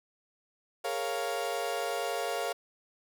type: chord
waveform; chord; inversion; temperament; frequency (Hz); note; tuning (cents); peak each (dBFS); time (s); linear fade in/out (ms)
35% pulse; Bb minor seventh; third; equal; 415.3 / 466.2 / 554.4 / 698.5; Ab4 / Bb4 / Db5 / F5; 0 / 0 / 0 / 0; -37 / -35 / -35 / -33; 0.84-2.53; 10
effects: none